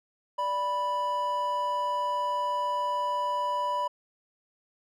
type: tone pair together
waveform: triangle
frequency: 586.3 / 986 Hz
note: D5 / B5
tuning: -3 / -3 cents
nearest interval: major sixth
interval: 900 cents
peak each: -32 / -25 dBFS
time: 0.38-3.88 s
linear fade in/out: 10 ms
effects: none